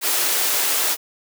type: high-pass noise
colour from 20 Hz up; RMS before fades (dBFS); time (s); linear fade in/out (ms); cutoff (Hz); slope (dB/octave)
white; -20; 0.01-0.97; 50; 300; 24
effects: none